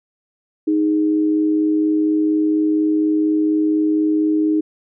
sine tone pair together, 311.1 / 415.3 Hz, D#4 / G#4, 0 / 0 cents, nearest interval perfect fourth, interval 500 cents, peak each -14 / -25 dBFS, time 0.67-4.61 s, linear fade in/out 10 ms, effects none

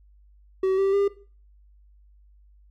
triangle tone with pitch steps, 379.9 / 389.9 / 400.2 Hz, F#4 / G4 / G4, +46 / -9 / +36 cents, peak -17 dBFS, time 0.63-1.08 s, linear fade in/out 5 ms, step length 150 ms, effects noise-tail reverb RT60 0.4 s tail -17 dB re dry + added 50 Hz sine -52 dBFS peak until 2.7 s

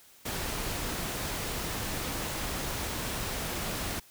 pink noise, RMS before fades -34 dBFS, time 0.25-4 s, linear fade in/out 10 ms, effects white hiss -57 dBFS RMS until 4.1 s

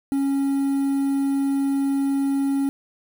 triangle tone with quantisation, 275.7 Hz, C#4, 9 cents flat, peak -17 dBFS, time 0.12-2.69 s, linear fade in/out 0 ms, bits 7, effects none

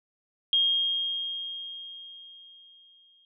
sine tone with exponential decay, 3238 Hz, G#7, 45 cents flat, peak -19 dBFS, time 0.53-3.25 s, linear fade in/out 1 ms, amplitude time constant 590 ms, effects none

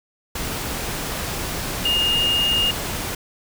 sine tone in noise, 2838 Hz, F7, 27 cents sharp, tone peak -17 dBFS, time 1.85-2.71 s, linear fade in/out 5 ms, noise pink, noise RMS -27 dBFS, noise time 0.35-3.15 s, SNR +7 dB, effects none

